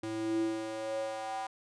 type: tone with high-pass filter sweep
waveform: square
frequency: 110 Hz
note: A2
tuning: in tune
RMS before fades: -35 dBFS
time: 0.03-1.47 s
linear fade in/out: 5 ms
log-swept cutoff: 240 to 840 Hz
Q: 6
effects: resampled to 22050 Hz